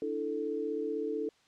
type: chord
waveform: sine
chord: D suspended second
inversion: none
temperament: equal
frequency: 293.7 / 329.6 / 440 Hz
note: D4 / E4 / A4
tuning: 0 / 0 / 0 cents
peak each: -38 / -38 / -33 dBFS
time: 0.02-1.29 s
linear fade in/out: 2 ms
effects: white hiss -66 dBFS RMS until 1.47 s + low-pass 5000 Hz 12 dB/octave